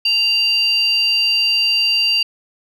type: tone pair together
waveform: sine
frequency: 2787 / 4687 Hz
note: F7 / D8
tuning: -4 / -4 cents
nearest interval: major sixth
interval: 900 cents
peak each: -15 dBFS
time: 0.05-2.23 s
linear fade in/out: 5 ms
effects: tanh soft clip ceiling -7 dBFS